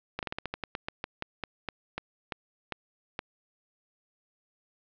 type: slowing click train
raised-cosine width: 0.3 ms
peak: -16 dBFS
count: 18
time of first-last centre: 0.19-3.191 s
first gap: 38 ms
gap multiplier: 1.17
effects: low-pass 4000 Hz 12 dB/octave